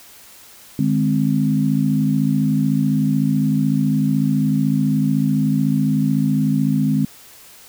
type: chord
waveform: sine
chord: Ab major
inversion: second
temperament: equal with one note detuned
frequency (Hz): 151.75 / 207.7 / 261.6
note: Eb3 / Ab3 / C4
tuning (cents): -43 / 0 / 0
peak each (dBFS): -19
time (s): 0.79-7.05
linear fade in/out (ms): 2
effects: white hiss -44 dBFS RMS until 7.68 s